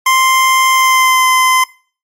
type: tone with pitch glide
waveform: 25% pulse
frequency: 1046.5 to 1031.5 Hz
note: C6 to C6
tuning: 0 to -25 cents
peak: -4 dBFS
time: 0.06-1.64 s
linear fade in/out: 5 ms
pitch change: -25 cents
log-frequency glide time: 0.7-1.26 s
effects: noise-tail reverb RT60 0.4 s tail -21 dB re dry + MP3 64 kbps